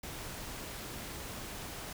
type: noise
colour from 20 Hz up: pink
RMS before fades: -43 dBFS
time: 0.03-1.93 s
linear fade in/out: 5 ms
effects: none